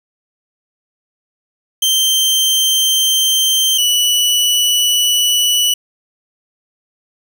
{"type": "tone pair in turn", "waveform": "sawtooth", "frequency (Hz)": [3136, 2956], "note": ["G7", "F#7"], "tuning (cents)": [0, -2], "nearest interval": "minor second", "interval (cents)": 102, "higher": "first", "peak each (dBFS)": -8, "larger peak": "neither", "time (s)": [[1.82, 3.78], [3.78, 5.74]], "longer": "neither", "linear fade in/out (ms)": 5, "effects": []}